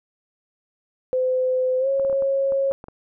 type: tone with pitch glide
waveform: sine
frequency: 512 to 545.6 Hz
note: C5 to C#5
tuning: -38 to -28 cents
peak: -18 dBFS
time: 1.13-2.72 s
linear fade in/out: 0 ms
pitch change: +110 cents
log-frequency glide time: 1.79-1.88 s
type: clicks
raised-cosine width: 1 ms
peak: -24 dBFS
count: 9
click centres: 1.997 / 2.049 / 2.098 / 2.128 / 2.223 / 2.522 / 2.713 / 2.841 / 2.884 s
effects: none